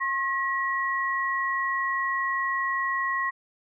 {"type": "tone pair together", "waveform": "sine", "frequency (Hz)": [1077.5, 1910], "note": ["C#6", "A#6"], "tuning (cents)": [-49, 42], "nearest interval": "minor seventh", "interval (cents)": 991, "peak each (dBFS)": -27, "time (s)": [0, 3.31], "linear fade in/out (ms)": 20, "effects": []}